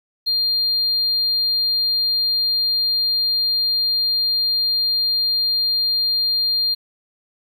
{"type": "tone", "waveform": "triangle", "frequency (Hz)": 4200, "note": "C8", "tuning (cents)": 6, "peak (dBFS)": -14, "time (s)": [0.26, 6.75], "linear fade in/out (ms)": 20, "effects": ["tanh soft clip ceiling -13 dBFS", "9-bit"]}